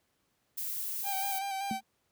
violet noise, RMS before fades -36 dBFS, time 0.57-1.39 s, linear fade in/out 10 ms
45% pulse tone with vibrato, 784 Hz, G5, in tune, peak -33 dBFS, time 1.03-1.81 s, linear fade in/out 50 ms, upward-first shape square, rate 5.2 Hz, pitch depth 26 cents each way
sine tone with exponential decay, 220 Hz, A3, in tune, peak -28 dBFS, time 1.71-1.83 s, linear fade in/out 0 ms, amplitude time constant 24 ms
effects pink hiss -75 dBFS RMS until 2.11 s + high-pass 80 Hz 12 dB/octave

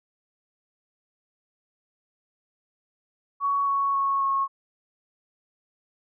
sine tone with pitch steps, 1120 / 1111 / 1102 / 1093.2 Hz, C#6 / C#6 / C#6 / C#6, +18 / +4 / -11 / -24 cents, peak -21 dBFS, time 3.4-4.48 s, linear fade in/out 50 ms, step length 270 ms, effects none

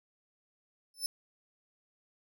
25% pulse tone with exponential growth, 5280 Hz, E8, 2 cents sharp, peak -22 dBFS, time 0.94-1.06 s, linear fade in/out 1 ms, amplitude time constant 26 ms, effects none

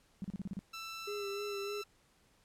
sine tone bursts, 193 Hz, G3, 27 cents flat, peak -36 dBFS, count 7, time 0.22-0.591 s, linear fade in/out 0 ms, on 23 ms, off 35 ms
15% pulse tone, 1331 Hz, E6, 16 cents sharp, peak -36 dBFS, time 0.73-1.84 s, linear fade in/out 10 ms
triangle tone with vibrato, 405.1 Hz, G#4, 43 cents flat, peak -36 dBFS, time 1.07-1.82 s, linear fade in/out 10 ms, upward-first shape sine, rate 3.3 Hz, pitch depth 35 cents each way
effects pink hiss -69 dBFS RMS until 2.44 s + low-pass 11000 Hz 12 dB/octave

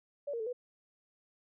sine tone with pitch steps, 573 / 465.9 / 438.7 / 492.9 Hz, D5 / A#4 / A4 / B4, -43 / -1 / -5 / -3 cents, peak -34 dBFS, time 0.27-0.53 s, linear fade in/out 10 ms, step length 65 ms, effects none

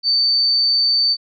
sine tone, 4563 Hz, C#8, 49 cents sharp, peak -13 dBFS, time 0.03-1.17 s, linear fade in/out 50 ms, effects none

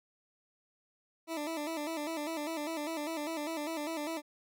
20% pulse tone with vibrato, 311.1 Hz, D#4, in tune, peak -30 dBFS, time 1.27-4.22 s, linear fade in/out 50 ms, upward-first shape square, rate 5 Hz, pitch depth 89 cents each way, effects none

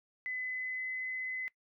sine tone with pitch glide, 2015 to 2029 Hz, B6 to B6, +34 to +46 cents, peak -35 dBFS, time 0.26-1.48 s, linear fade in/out 0 ms, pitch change +12 cents, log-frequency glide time 0.38-1.06 s, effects noise-tail reverb RT60 0.1 s tail -20 dB re dry

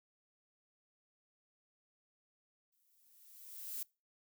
violet noise with exponential growth, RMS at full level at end -40 dBFS, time 2.72-3.83 s, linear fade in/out 5 ms, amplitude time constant 240 ms, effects noise-tail reverb RT60 0.3 s tail -25 dB re dry

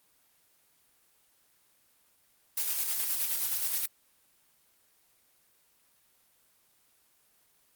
blue noise with tremolo, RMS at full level -29 dBFS, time 2.57-3.86 s, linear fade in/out 5 ms, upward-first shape square, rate 9.5 Hz, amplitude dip 35%, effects white hiss -67 dBFS RMS until 7.75 s + Opus 24 kbps

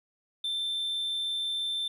sine tone, 3557 Hz, A7, 18 cents sharp, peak -26 dBFS, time 0.44-1.88 s, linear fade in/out 5 ms, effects tanh soft clip ceiling -28 dBFS + 11-bit

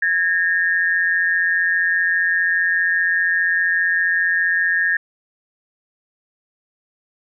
sine tone pair together, 1647.9 / 1823 Hz, G#6 / A#6, -14 / -39 cents, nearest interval major second, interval 175 cents, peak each -18 dBFS, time 0.02-4.97 s, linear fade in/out 5 ms, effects none

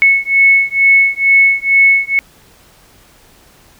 sine beating tone pair, 2200 / 2202.2 Hz, C#7 / C#7, -14 / -12 cents, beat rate 2.2 Hz, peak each -10 dBFS, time 0.02-2.19 s, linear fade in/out 0 ms, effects pink hiss -46 dBFS RMS until 3.79 s

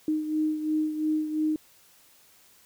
sine beating tone pair, 308.6 / 311.5 Hz, D#4 / D#4, -14 / +2 cents, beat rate 2.9 Hz, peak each -25 / -32 dBFS, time 0.08-1.56 s, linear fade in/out 2 ms, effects white hiss -58 dBFS RMS until 2.65 s

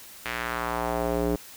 square tone with band-pass filter sweep, 59.2 Hz, A#1, 27 cents sharp, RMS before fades -28 dBFS, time 0.25-1.36 s, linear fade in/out 5 ms, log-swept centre 2200 to 370 Hz, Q 1.6, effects white hiss -46 dBFS RMS until 1.56 s

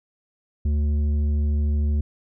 sine tone with tanh clipping, 73.9 Hz, D2, 11 cents sharp, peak -20 dBFS, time 0.65-2.01 s, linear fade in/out 5 ms, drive 8 dB, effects none

